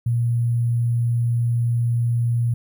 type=tone with sample-and-hold; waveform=sine; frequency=118.4 Hz; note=A#2; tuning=27 cents sharp; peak=-17 dBFS; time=0.06-2.54 s; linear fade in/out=5 ms; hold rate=11025 Hz; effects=none